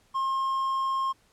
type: tone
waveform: triangle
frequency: 1069 Hz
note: C6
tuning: 37 cents sharp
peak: -23 dBFS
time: 0.14-1.13 s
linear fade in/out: 20 ms
effects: pink hiss -64 dBFS RMS until 1.32 s + low-pass 11000 Hz 12 dB/octave